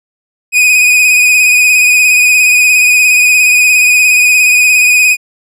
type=tone with vibrato; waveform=45% pulse; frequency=2489 Hz; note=D#7; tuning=in tune; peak=-4 dBFS; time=0.52-5.17 s; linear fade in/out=50 ms; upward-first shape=sine; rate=17 Hz; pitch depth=33 cents each way; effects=low-pass 12000 Hz 12 dB/octave